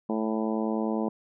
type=harmonic tone; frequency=110 Hz; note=A2; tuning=in tune; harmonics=2 / 3 / 4 / 5 / 6 / 7 / 8 / 9; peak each=-28 / -32 / -34 / -36 / -38 / -39 / -40 / -41 dBFS; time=0.09-1.09 s; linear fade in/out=5 ms; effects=none